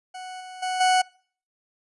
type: tone with level steps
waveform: 40% pulse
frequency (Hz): 740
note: F#5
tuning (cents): 0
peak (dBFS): -34 / -37 / -24 / -16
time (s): 0.14-1.02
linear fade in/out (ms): 10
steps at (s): 0.4 / 0.62 / 0.8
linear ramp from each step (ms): 10
effects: noise-tail reverb RT60 0.5 s tail -25 dB re dry + resampled to 24000 Hz